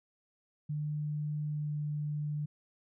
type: tone with pitch glide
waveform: sine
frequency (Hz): 149.8 to 148.85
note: D3 to D3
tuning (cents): +35 to +24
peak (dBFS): -32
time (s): 0.69-2.46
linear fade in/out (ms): 10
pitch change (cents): -11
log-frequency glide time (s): 1.56-1.72
effects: none